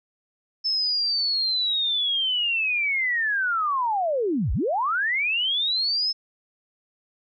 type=linear two-way sweep; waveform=sine; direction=down then up; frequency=5274 to 41.66 to 5274 Hz; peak=-21 dBFS; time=0.64-6.13 s; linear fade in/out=20 ms; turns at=4.53 s; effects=none

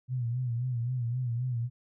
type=tone with vibrato; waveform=sine; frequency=122.2 Hz; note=B2; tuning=18 cents flat; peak=-28 dBFS; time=0.08-1.7 s; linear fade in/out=50 ms; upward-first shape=sine; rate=3.8 Hz; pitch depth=89 cents each way; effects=none

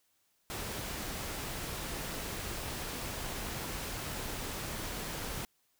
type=noise; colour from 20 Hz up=pink; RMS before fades=-39 dBFS; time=0.5-5.45 s; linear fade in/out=0 ms; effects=white hiss -74 dBFS RMS until 5.79 s

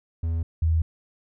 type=tone pair in turn; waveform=triangle / sine; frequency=82.41 / 80.99 Hz; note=E2 / E2; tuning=0 / -30 cents; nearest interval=unison; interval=30 cents; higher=first; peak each=-21 / -18 dBFS; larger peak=second; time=0.23-0.43 / 0.62-0.82 s; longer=neither; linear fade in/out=5 ms; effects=none

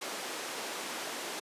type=band-pass noise; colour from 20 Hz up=pink; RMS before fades=-39 dBFS; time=0.01-1.4 s; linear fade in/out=10 ms; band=330 to 9900 Hz; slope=12 dB/octave; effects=high-pass 200 Hz 12 dB/octave + resampled to 32000 Hz

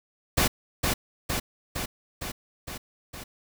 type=noise with echo; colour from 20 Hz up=pink; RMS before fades=-22 dBFS; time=0.37-0.48 s; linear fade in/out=10 ms; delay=460 ms; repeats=6; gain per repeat=-3 dB; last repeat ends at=3.24 s; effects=none

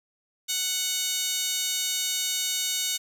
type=tone with high-pass filter; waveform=15% pulse; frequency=740 Hz; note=F#5; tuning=in tune; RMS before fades=-28 dBFS; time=0.48-2.98 s; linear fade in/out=20 ms; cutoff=4500 Hz; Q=3; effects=9-bit

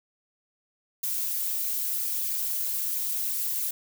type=noise with flanger; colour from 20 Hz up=violet; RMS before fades=-29 dBFS; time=1.03-3.71 s; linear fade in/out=5 ms; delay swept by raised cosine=0.43 to 5.73 ms; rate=3.1 Hz; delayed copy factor=+0.6; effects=none

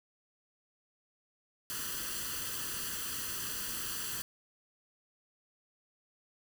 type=noise with comb filter; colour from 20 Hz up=white; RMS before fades=-38 dBFS; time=1.7-4.22 s; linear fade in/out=0 ms; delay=0.66 ms; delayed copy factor=+0.75; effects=none

